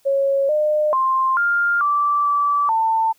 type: tone with pitch steps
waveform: sine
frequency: 550 / 606 / 1052 / 1402 / 1165 / 1157 / 894 Hz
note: C#5 / D#5 / C6 / F6 / D6 / D6 / A5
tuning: -14 / -46 / +9 / +6 / -14 / -26 / +27 cents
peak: -15 dBFS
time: 0.05-3.13 s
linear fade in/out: 20 ms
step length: 440 ms
effects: white hiss -59 dBFS RMS until 3.18 s